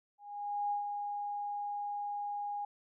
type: tone with ADSR envelope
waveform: sine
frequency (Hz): 820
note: G#5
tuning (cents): -22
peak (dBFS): -30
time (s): 0.18-2.65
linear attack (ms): 530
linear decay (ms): 120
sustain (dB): -5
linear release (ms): 4
effects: none